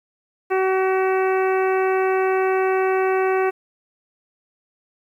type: harmonic tone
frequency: 378.5 Hz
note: F#4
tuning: 39 cents sharp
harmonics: 1 / 2 / 3 / 4 / 5 / 6 / 7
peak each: -18 / -24 / -28 / -30 / -32 / -34 / -35 dBFS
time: 0.5-3.51 s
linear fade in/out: 20 ms
effects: 9-bit